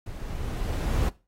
brown noise with level ramp, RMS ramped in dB -37 to -23 dBFS, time 0.06-1.09 s, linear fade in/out 5 ms, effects noise-tail reverb RT60 0.3 s tail -19 dB re dry + AAC 48 kbps

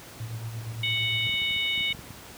sine tone with tremolo, 113.3 Hz, A#2, 49 cents flat, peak -30 dBFS, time 0.2-1.27 s, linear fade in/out 0 ms, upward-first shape sine, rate 8.7 Hz, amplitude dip 55%
harmonic tone, 740 Hz, F#5, in tune, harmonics 3 / 4 / 5, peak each -28 / -29 / -30 dBFS, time 0.83-1.93 s, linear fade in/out 5 ms
clicks, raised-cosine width 5 ms, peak -29 dBFS, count 11, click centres 1.294 / 1.34 / 1.418 / 1.508 / 1.563 / 1.777 / 1.808 / 1.906 / 1.948 / 1.992 / 2.106 s
effects pink hiss -45 dBFS RMS until 2.37 s + high-pass 60 Hz 12 dB/octave

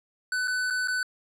square tone with dropouts, 1500 Hz, F#6, 23 cents sharp, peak -26 dBFS, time 0.32-1.03 s, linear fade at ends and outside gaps 2 ms, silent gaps 0.475-0.479 / 0.702-0.706 / 0.875-0.882 s, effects low-pass 10000 Hz 12 dB/octave

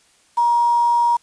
sine tone with quantisation, 948 Hz, A#5, 29 cents sharp, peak -13 dBFS, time 0.37-1.17 s, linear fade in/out 10 ms, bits 6, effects white hiss -56 dBFS RMS until 1.22 s + resampled to 22050 Hz

